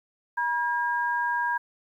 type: tone pair together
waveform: sine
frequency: 960 / 1620.1 Hz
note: B5 / G#6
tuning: -49 / -43 cents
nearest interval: major sixth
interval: 906 cents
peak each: -26 / -27 dBFS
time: 0.37-1.58 s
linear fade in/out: 10 ms
effects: 10-bit